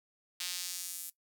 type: tone with high-pass filter sweep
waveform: sawtooth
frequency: 180 Hz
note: F#3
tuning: 47 cents flat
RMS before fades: -40 dBFS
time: 0.4-1.1 s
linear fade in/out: 5 ms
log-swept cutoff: 3600 to 10000 Hz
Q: 1.1
effects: noise-tail reverb RT60 0.1 s tail -18 dB re dry